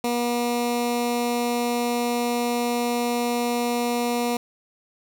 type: tone with notch filter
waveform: 15% pulse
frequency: 240 Hz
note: B3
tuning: 49 cents flat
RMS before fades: -24 dBFS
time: 0.04-4.37 s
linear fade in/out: 2 ms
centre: 1600 Hz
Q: 1.7
effects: none